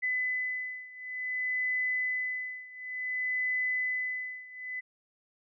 sine beating tone pair, 2008 / 2008.56 Hz, B6 / B6, +28 / +29 cents, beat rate 0.56 Hz, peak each -32 / -34 dBFS, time 0.02-4.81 s, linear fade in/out 20 ms, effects none

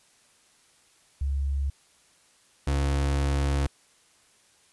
sine / 35% pulse tone pair in turn, 69.3 / 69.98 Hz, C#2 / C#2, 0 / +17 cents, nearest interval unison, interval 17 cents, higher second, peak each -24 / -21 dBFS, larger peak second, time 1.21-1.7 / 2.67-3.67 s, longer second, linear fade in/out 5 ms, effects white hiss -61 dBFS RMS until 4.72 s + resampled to 24000 Hz

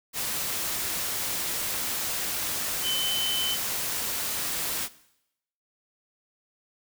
sine tone in noise, 3052 Hz, G7, 47 cents flat, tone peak -26 dBFS, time 2.82-3.58 s, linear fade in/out 50 ms, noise white, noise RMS -30 dBFS, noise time 0.13-4.89 s, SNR +1 dB, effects noise-tail reverb RT60 0.8 s tail -18 dB re dry

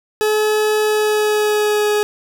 40% pulse tone with pitch glide, 427.1 to 419 Hz, G#4 to G#4, +48 to +15 cents, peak -13 dBFS, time 0.21-2.03 s, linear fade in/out 0 ms, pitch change -33 cents, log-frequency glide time 0.82-1.92 s, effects none

